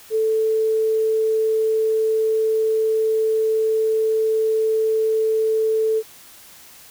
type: tone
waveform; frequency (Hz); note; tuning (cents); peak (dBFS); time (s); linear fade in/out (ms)
sine; 440; A4; 0; -16; 0.1-6.03; 50
effects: white hiss -45 dBFS RMS until 6.9 s